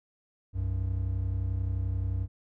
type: tone pair together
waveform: triangle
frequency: 63.56 / 95 Hz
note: C2 / F#2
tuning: -50 / +46 cents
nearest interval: perfect fifth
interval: 696 cents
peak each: -30 / -27 dBFS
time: 0.53-2.28 s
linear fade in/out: 50 ms
effects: none